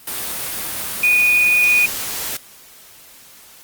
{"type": "tone in noise", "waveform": "sine", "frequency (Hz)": 2466, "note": "D#7", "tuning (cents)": -16, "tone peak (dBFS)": -11, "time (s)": [1.03, 1.86], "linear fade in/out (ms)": 5, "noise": "white", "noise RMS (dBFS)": -25, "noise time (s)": [0.07, 2.37], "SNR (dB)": 11, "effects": ["white hiss -44 dBFS RMS until 3.63 s", "Opus 32 kbps"]}